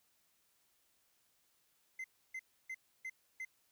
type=tone bursts; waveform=triangle; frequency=2065 Hz; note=C7; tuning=23 cents flat; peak=-39 dBFS; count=5; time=1.99-3.45 s; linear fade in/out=5 ms; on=52 ms; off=300 ms; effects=white hiss -75 dBFS RMS until 3.71 s

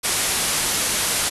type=low-pass noise; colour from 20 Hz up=white; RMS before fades=-22 dBFS; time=0.03-1.3 s; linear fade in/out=20 ms; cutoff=12000 Hz; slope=96 dB/octave; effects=none

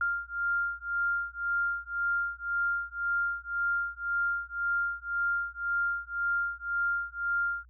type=beating tone pair; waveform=sine; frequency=1396.9 / 1398.8 Hz; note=F6 / F6; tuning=0 / +2 cents; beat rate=1.9 Hz; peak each=-31 dBFS; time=0.01-7.65 s; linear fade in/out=2 ms; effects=added 60 Hz sine -53 dBFS peak until 7.69 s

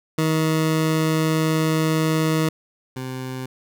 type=tone pair in turn; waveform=20% pulse; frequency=158.4 / 129.49 Hz; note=D#3 / C3; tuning=+31 / -18 cents; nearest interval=minor third; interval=349 cents; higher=first; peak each=-13 / -23 dBFS; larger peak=first; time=0.18-2.49 / 2.96-3.46 s; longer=first; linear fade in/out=5 ms; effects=none

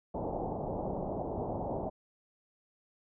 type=low-pass noise; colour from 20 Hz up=white; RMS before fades=-36 dBFS; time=0.14-1.9 s; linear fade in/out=10 ms; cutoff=830 Hz; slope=48 dB/octave; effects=none

